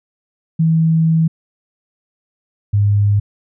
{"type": "tone pair in turn", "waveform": "sine", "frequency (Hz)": [161.9, 102.32], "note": ["E3", "G#2"], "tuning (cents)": [-31, -25], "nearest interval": "minor sixth", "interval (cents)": 794, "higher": "first", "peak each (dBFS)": -10, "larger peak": "neither", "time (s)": [[0.59, 1.28], [2.73, 3.2]], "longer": "first", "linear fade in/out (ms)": 10, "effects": []}